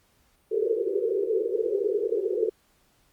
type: band-pass noise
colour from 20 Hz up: white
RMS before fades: -26 dBFS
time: 0.51-2.5 s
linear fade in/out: 10 ms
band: 370 to 480 Hz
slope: 96 dB/octave
effects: pink hiss -65 dBFS RMS until 3.12 s + Opus 48 kbps